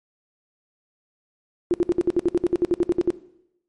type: tone bursts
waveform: sine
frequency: 349.2 Hz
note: F4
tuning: in tune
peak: -15 dBFS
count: 16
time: 1.71-3.104 s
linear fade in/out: 0 ms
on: 29 ms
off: 62 ms
effects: noise-tail reverb RT60 0.8 s tail -18 dB re dry + MP3 48 kbps